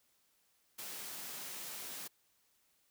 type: high-pass noise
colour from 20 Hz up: white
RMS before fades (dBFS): -45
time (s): 0.78-2.08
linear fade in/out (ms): 10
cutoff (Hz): 140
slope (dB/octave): 24
effects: white hiss -74 dBFS RMS until 2.9 s

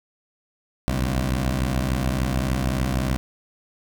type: beating tone pair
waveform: 15% pulse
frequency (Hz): 63.6 / 70.3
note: C2 / C#2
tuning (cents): -48 / +25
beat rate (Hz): 6.7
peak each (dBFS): -16 / -21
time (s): 0.88-3.17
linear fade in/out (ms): 0
effects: none

